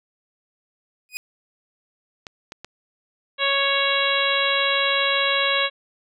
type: tone with exponential growth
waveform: sawtooth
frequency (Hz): 2489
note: D#7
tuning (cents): 0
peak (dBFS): -20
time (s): 1.09-1.17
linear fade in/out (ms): 0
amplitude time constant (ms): 17
type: clicks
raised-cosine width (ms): 0.2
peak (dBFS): -18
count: 3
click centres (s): 2.268 / 2.521 / 2.646
type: harmonic tone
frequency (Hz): 554.4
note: C#5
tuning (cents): 0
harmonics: 1 / 2 / 3 / 4 / 5 / 6 / 7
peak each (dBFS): -26 / -26 / -26 / -26 / -26 / -26 / -26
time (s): 3.38-5.7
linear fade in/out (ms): 50
effects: none